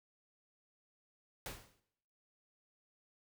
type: noise with exponential decay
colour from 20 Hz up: pink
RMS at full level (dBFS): -41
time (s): 1.46-1.8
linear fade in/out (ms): 1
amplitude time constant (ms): 72
effects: noise-tail reverb RT60 0.8 s tail -19 dB re dry